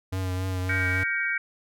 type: tone with vibrato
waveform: square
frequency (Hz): 93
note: F#2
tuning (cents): +9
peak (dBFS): -27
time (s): 0.12-1.04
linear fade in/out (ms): 10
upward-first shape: triangle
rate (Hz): 3.6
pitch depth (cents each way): 32
type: chord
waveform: sine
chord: G half-diminished seventh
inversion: third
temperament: just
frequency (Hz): 1411.2 / 1568 / 1881.6 / 2258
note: F6 / G6 / Bb6 / Db7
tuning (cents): +18 / 0 / +16 / +31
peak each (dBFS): -34 / -28 / -32 / -28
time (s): 0.69-1.38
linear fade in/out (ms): 5
effects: none